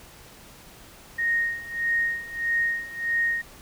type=tone with tremolo; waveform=sine; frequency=1861 Hz; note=A#6; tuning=3 cents flat; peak=-20 dBFS; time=1.18-3.42 s; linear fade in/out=10 ms; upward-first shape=sine; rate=1.6 Hz; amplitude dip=85%; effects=pink hiss -48 dBFS RMS until 3.61 s